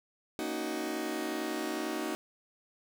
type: chord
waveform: sawtooth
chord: D# minor seventh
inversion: second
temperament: just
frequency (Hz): 233.3 / 280 / 311.1 / 373.4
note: A#3 / C#4 / D#4 / F#4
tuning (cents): +2 / +18 / 0 / +16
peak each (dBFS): -37 / -37 / -32 / -34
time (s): 0.39-2.15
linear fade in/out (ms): 0
effects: none